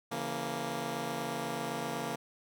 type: chord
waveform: 10% pulse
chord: A# diminished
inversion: first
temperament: just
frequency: 139.85 / 167.82 / 233.1 Hz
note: C#3 / E3 / A#3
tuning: +16 / +31 / 0 cents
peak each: -32 / -32 / -29 dBFS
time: 0.11-2.16 s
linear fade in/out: 10 ms
effects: none